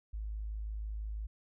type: tone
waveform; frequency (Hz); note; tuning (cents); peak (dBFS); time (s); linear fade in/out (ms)
sine; 53; G#1; +36; -36; 0.13-1.27; 10
effects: none